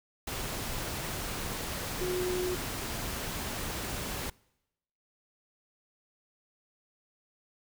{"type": "tone in noise", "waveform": "sine", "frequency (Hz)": 363.5, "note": "F#4", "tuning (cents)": -31, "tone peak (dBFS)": -30, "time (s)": [2.01, 2.55], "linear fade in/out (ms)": 5, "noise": "pink", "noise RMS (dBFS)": -36, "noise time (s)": [0.27, 4.3], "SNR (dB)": 3, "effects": ["noise-tail reverb RT60 0.9 s tail -25 dB re dry"]}